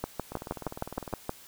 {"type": "two click trains", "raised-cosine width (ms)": 1, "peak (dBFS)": [-24, -16], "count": [17, 9], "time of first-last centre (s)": [[0.32, 1.128], [0.04, 1.294]], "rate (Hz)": [19.8, 6.38], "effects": ["white hiss -52 dBFS RMS until 1.47 s"]}